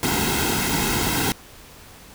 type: noise with comb filter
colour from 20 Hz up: pink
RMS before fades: -22 dBFS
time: 0.03-1.32 s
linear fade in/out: 0 ms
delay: 1.7 ms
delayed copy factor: -0.75
effects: pink hiss -45 dBFS RMS until 2.14 s